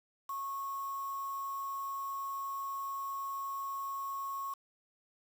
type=tone with quantisation; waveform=sine; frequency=1097 Hz; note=C#6; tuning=18 cents flat; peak=-36 dBFS; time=0.29-4.54 s; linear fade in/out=5 ms; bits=8; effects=none